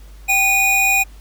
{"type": "tone pair together", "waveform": "square", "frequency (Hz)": [778, 2461], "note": ["G5", "D#7"], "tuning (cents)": [-13, -20], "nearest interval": "octave + minor sixth", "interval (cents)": 1993, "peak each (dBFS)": [-22, -14], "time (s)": [0.28, 1.04], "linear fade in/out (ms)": 20, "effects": ["added 50 Hz sine -37 dBFS peak until 1.2 s", "pink hiss -50 dBFS RMS until 1.2 s"]}